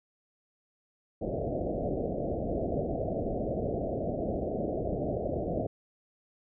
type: low-pass noise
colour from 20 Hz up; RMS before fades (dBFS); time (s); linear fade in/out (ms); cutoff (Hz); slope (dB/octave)
white; -32; 1.21-5.67; 10; 700; 96
effects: none